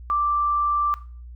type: tone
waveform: sine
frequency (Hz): 1174.7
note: D6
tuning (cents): 0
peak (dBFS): -19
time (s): 0.1-0.94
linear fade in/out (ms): 0
effects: noise-tail reverb RT60 0.4 s tail -17 dB re dry + added 60 Hz sine -37 dBFS peak until 1.35 s